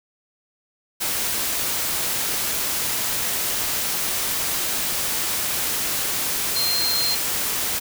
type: tone in noise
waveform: sine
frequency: 4177 Hz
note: C8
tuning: 4 cents flat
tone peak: -21 dBFS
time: 6.55-7.16 s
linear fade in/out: 20 ms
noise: white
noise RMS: -24 dBFS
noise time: 1-7.8 s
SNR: 0 dB
effects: none